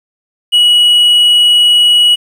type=tone; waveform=triangle; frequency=2920 Hz; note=F#7; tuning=24 cents flat; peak=-3 dBFS; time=0.52-2.16 s; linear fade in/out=20 ms; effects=7-bit